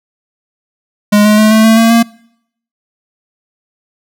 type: tone with pitch steps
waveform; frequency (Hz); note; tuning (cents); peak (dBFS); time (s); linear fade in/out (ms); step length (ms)
square; 207.7 / 211.5 / 215.3 / 219.2 / 223.1 / 227.2 / 231.3; G#3 / G#3 / A3 / A3 / A3 / A#3 / A#3; 0 / +32 / -37 / -6 / +24 / -44 / -13; -5; 1.12-2.03; 10; 130
effects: noise-tail reverb RT60 0.7 s tail -24 dB re dry